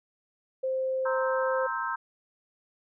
sine tone, 523.3 Hz, C5, in tune, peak -26 dBFS, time 0.63-1.67 s, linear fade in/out 10 ms
sine chord, C dominant seventh, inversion third, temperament equal with one note detuned, 932.3 / 1046.5 / 1301.1 / 1568 Hz, Bb5 / C6 / E6 / G6, 0 / 0 / -23 / 0 cents, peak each -34 dBFS, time 1.05-1.96 s, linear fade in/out 10 ms
effects none

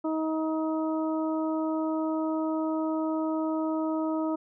harmonic tone, 316.3 Hz, D#4, 29 cents sharp, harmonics 1 / 2 / 3 / 4, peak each -27 / -33 / -37 / -39 dBFS, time 0.04-4.36 s, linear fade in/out 10 ms, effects none

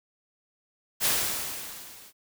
white noise with level ramp, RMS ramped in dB -22 to -51 dBFS, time 1-2.13 s, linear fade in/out 50 ms, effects none

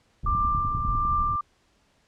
pink low-pass noise, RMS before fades -30 dBFS, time 0.23-1.36 s, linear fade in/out 2 ms, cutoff 110 Hz, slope 12 dB/octave
sine tone with tremolo, 1185 Hz, D6, 15 cents sharp, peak -21 dBFS, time 0.26-1.41 s, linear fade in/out 5 ms, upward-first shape triangle, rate 1.4 Hz, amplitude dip 50%
click train, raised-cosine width 5 ms, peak -20 dBFS, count 8, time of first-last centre 0.35-1.051 s, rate 9.99 Hz
effects pink hiss -65 dBFS RMS until 2.07 s + low-pass 7000 Hz 12 dB/octave

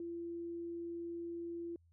sine tone, 340.2 Hz, F4, 45 cents flat, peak -40 dBFS, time 0-1.76 s, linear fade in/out 2 ms, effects added 84 Hz sine -65 dBFS peak until 1.92 s

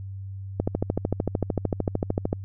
click train, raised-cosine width 2 ms, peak -10 dBFS, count 24, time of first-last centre 0.6-2.329 s, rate 13.3 Hz, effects added 97 Hz sine -33 dBFS peak until 2.44 s

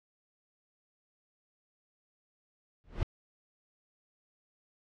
brown noise with exponential growth, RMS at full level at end -27 dBFS, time 2.84-3.03 s, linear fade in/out 0 ms, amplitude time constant 40 ms, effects low-pass 4000 Hz 12 dB/octave

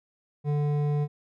triangle tone with hard clipping, 146.83 Hz, D3, in tune, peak -25 dBFS, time 0.44-1.08 s, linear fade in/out 50 ms, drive 14 dB, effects none

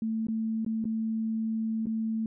sine tone with dropouts, 222.2 Hz, A3, 17 cents sharp, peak -27 dBFS, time 0.02-2.26 s, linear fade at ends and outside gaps 2 ms, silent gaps 0.269-0.284 / 0.648-0.663 / 0.843-0.853 / 1.858-1.868 s, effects none

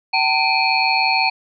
sine tone cluster, 767 / 899 / 2366 / 2512 / 4348 Hz, G5 / A5 / D7 / D#7 / C#8, -38 / +37 / +12 / +16 / -34 cents, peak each -21 dBFS, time 0.13-1.3 s, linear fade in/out 10 ms, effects none

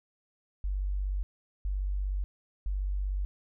sine tone bursts, 48.28 Hz, G1, 26 cents flat, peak -28 dBFS, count 3, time 0.64-3.25 s, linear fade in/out 0 ms, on 590 ms, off 420 ms, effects none

